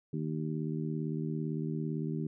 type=harmonic tone; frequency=77.78 Hz; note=D#2; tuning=in tune; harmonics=2 / 3 / 4 / 5; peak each=-34 / -38 / -40 / -42 dBFS; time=0.13-2.27 s; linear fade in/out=5 ms; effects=none